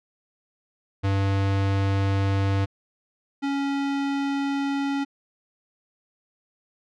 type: tone pair in turn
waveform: square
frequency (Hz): 98 / 278.5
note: G2 / C#4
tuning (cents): 0 / +8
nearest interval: octave + tritone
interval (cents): 1808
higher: second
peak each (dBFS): -21 / -24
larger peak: first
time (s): 1.03-2.66 / 3.42-5.05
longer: neither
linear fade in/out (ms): 20
effects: low-pass 4000 Hz 12 dB/octave